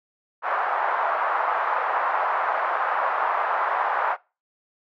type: band-pass noise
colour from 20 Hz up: white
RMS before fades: -24 dBFS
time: 0.42-4.17 s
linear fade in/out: 50 ms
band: 680 to 1300 Hz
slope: 24 dB/octave
effects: noise-tail reverb RT60 0.3 s tail -23 dB re dry